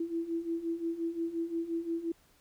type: beating tone pair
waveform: sine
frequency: 329.6 / 335.3 Hz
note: E4 / E4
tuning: 0 / +30 cents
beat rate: 5.7 Hz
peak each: -37 / -33 dBFS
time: 0-2.12 s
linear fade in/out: 5 ms
effects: pink hiss -65 dBFS RMS until 2.4 s